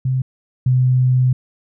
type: tone pair in turn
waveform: sine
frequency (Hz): 130 / 127.47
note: C3 / C3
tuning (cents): -11 / -45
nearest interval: unison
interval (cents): 34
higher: first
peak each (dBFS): -15 / -11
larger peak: second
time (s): 0.05-0.22 / 0.66-1.33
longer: second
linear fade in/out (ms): 5
effects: none